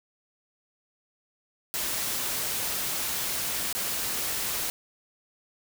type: noise with dropouts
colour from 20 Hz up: white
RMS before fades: -30 dBFS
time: 1.74-4.7 s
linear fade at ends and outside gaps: 0 ms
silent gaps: 3.727-3.75 s
effects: none